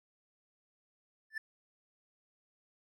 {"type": "tone with exponential growth", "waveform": "triangle", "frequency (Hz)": 1760, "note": "A6", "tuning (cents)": 0, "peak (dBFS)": -30, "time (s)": [1.3, 1.38], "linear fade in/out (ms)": 5, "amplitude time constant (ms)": 16, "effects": []}